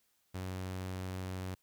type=tone; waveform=sawtooth; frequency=93 Hz; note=F#2; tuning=9 cents sharp; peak=-34 dBFS; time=0.34-1.55 s; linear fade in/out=10 ms; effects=white hiss -75 dBFS RMS until 1.62 s